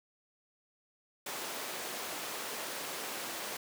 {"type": "high-pass noise", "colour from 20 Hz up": "pink", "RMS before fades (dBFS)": -40, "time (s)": [1.26, 3.57], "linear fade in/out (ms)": 5, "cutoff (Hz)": 400, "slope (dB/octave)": 12, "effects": []}